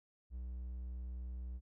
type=tone; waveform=triangle; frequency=61.74 Hz; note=B1; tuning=in tune; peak=-39 dBFS; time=0.3-1.61 s; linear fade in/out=50 ms; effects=none